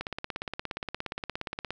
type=click train; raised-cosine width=0.3 ms; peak=-17 dBFS; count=30; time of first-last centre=0.01-1.706 s; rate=17.1 Hz; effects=none